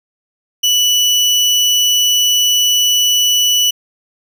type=tone; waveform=30% pulse; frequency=2960 Hz; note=F#7; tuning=in tune; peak=-7 dBFS; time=0.63-3.71 s; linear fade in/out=10 ms; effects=none

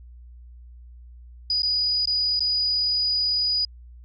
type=tone with dropouts; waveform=sine; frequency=4931 Hz; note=D#8; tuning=16 cents flat; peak=-20 dBFS; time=1.5-3.65 s; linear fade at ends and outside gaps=2 ms; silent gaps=1.621-1.631 / 2.056-2.073 / 2.394-2.405 s; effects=added 60 Hz sine -42 dBFS peak until 4.04 s

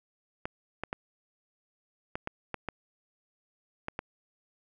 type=clicks; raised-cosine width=0.5 ms; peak=-18 dBFS; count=9; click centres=0.455 / 0.836 / 0.929 / 2.155 / 2.274 / 2.543 / 2.687 / 3.884 / 3.991 s; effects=none

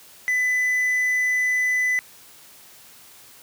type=tone; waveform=triangle; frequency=2000 Hz; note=B6; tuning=21 cents sharp; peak=-17 dBFS; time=0.28-1.99 s; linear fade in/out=0 ms; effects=white hiss -48 dBFS RMS until 3.42 s + high-pass 60 Hz 12 dB/octave

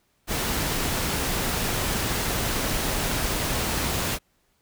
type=noise; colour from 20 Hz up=pink; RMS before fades=-26 dBFS; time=0.27-4.19 s; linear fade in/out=50 ms; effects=pink hiss -68 dBFS RMS until 4.61 s

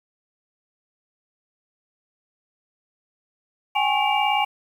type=tone cluster; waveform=sine; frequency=775 / 833 / 1093 / 2320 / 2811 Hz; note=G5 / G#5 / C#6 / D7 / F7; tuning=-20 / +5 / -25 / -22 / +11 cents; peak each=-25 / -21 / -29 / -26 / -27 dBFS; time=3.75-4.45 s; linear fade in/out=10 ms; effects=8-bit

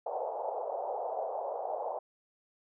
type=band-pass noise; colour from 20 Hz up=white; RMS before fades=-36 dBFS; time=0.06-1.99 s; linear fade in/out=5 ms; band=480 to 840 Hz; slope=48 dB/octave; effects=none

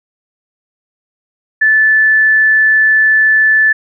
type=tone; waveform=sine; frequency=1747 Hz; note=A6; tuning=13 cents flat; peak=-6 dBFS; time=1.61-3.73 s; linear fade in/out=10 ms; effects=none

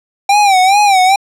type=tone with vibrato; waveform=square; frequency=784 Hz; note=G5; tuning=in tune; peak=-7 dBFS; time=0.29-1.16 s; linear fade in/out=5 ms; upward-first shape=sine; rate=2.4 Hz; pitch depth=110 cents each way; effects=low-pass 9000 Hz 12 dB/octave

